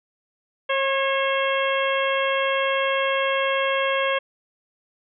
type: harmonic tone with a mistuned harmonic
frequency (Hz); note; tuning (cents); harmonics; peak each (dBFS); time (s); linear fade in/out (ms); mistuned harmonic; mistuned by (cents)
541; C#5; -42; 1 / 2 / 3 / 4 / 5 / 6; -23 / -26 / -28 / -29 / -30 / -31; 0.69-4.19; 10; 3; +25
effects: none